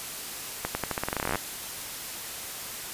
accelerating click train, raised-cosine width 0.5 ms, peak -12 dBFS, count 19, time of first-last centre 0.65-1.357 s, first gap 100 ms, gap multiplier 0.87, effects white hiss -37 dBFS RMS until 2.93 s + resampled to 32000 Hz

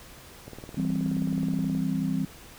click train, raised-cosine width 2 ms, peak -27 dBFS, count 25, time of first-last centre 0.48-1.75 s, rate 18.9 Hz
sine chord, C major, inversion first, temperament equal, 164.81 / 196 / 261.6 Hz, E3 / G3 / C4, 0 / 0 / 0 cents, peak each -29 dBFS, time 0.77-2.25 s, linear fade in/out 5 ms
effects pink hiss -48 dBFS RMS until 2.58 s

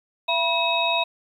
sine tone cluster, 675 / 973 / 2570 / 3776 Hz, E5 / B5 / E7 / A#7, +41 / -26 / -45 / +22 cents, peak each -25 dBFS, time 0.28-1.04 s, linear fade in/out 10 ms, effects 9-bit

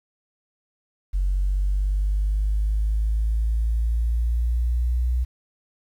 sine linear sweep, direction up, 46.25 to 61.74 Hz, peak -18 dBFS, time 1.13-5.25 s, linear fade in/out 20 ms, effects tanh soft clip ceiling -15 dBFS + 9-bit

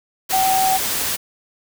sine tone in noise, 762 Hz, G5, 49 cents flat, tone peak -15 dBFS, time 0.32-0.78 s, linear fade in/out 20 ms, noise white, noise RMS -22 dBFS, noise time 0.29-1.17 s, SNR +4 dB, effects none

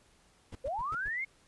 brown noise bursts, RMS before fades -43 dBFS, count 5, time 0.52-1.085 s, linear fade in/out 5 ms, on 33 ms, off 100 ms
sine linear sweep, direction up, 493.9 to 2201 Hz, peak -32 dBFS, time 0.64-1.25 s, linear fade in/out 10 ms
effects pink hiss -65 dBFS RMS until 1.47 s + resampled to 24000 Hz

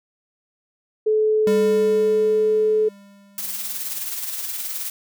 sine tone, 431.6 Hz, A4, 33 cents flat, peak -15 dBFS, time 1.06-2.89 s, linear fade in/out 10 ms
square tone with exponential decay, 199.8 Hz, G3, 33 cents sharp, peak -21 dBFS, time 1.47-4.05 s, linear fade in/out 2 ms, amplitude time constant 560 ms
blue noise with tremolo, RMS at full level -26 dBFS, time 3.38-4.9 s, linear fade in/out 2 ms, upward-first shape triangle, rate 19 Hz, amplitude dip 50%
effects none

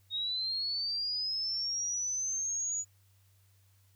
sine linear sweep, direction up, 3729 to 6880 Hz, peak -31 dBFS, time 0.1-2.85 s, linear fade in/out 50 ms, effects added 97 Hz sine -63 dBFS peak until 3.95 s + white hiss -71 dBFS RMS until 3.95 s

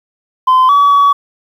sine tone with pitch steps, 1029 / 1139 / 1133 Hz, C6 / C#6 / C#6, -29 / +47 / +37 cents, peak -3 dBFS, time 0.47-1.13 s, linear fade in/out 10 ms, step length 220 ms, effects tanh soft clip ceiling -4 dBFS + 7-bit

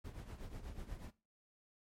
brown noise with tremolo, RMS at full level -45 dBFS, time 0.04-1.11 s, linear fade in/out 10 ms, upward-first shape triangle, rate 8.2 Hz, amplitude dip 75%, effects noise-tail reverb RT60 0.3 s tail -18 dB re dry + MP3 64 kbps

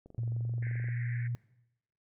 click train, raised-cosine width 2 ms, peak -38 dBFS, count 20, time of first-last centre 0.06-0.886 s, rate 23 Hz
sine tone with pitch glide, 116.3 to 119.92 Hz, A#2 to A#2, -4 to +49 cents, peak -31 dBFS, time 0.18-1.35 s, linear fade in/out 0 ms, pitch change +53 cents, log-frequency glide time 0.29-0.93 s
pink band-pass noise, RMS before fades -48 dBFS, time 0.62-1.28 s, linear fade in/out 10 ms, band 1600 to 2200 Hz, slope 96 dB/octave
effects noise-tail reverb RT60 0.9 s tail -21 dB re dry

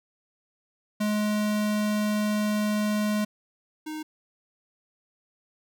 square tone pair in turn, 210.5 / 309.2 Hz, G#3 / D#4, +24 / -11 cents, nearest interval perfect fifth, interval 665 cents, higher second, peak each -24 / -33 dBFS, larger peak first, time 1-3.25 / 3.86-4.03 s, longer first, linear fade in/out 10 ms, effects none

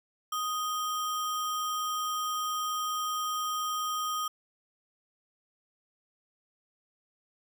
sine tone with sample-and-hold, 1244.5 Hz, D#6, in tune, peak -29 dBFS, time 0.32-4.28 s, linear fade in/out 5 ms, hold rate 4410 Hz, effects none

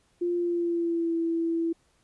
sine tone with pitch glide, 349.2 to 331.9 Hz, F4 to E4, 0 to +12 cents, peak -24 dBFS, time 0.21-1.73 s, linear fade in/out 10 ms, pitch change -88 cents, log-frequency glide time 0.36-1.15 s, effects pink hiss -67 dBFS RMS until 2.03 s + resampled to 24000 Hz

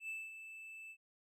triangle tone with ADSR envelope, 2637 Hz, E7, in tune, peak -38 dBFS, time 0-0.97 s, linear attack 88 ms, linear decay 220 ms, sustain -9 dB, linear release 65 ms, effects none

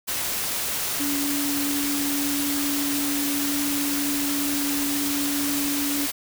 sine tone in noise, 285.4 Hz, D4, 49 cents flat, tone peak -25 dBFS, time 0.99-6.07 s, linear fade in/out 20 ms, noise white, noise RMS -27 dBFS, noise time 0.07-6.12 s, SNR -1 dB, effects none

